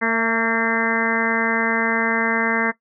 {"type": "harmonic tone with a mistuned harmonic", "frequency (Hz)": 227.6, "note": "A#3", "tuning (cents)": -41, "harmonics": [1, 2, 3, 4, 5, 6, 7, 8, 9], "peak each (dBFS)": [-24, -25, -30, -27, -27, -30, -25, -25, -24], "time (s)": [0.01, 2.72], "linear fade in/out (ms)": 20, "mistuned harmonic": 3, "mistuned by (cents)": -28, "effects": ["noise-tail reverb RT60 0.1 s tail -18 dB re dry"]}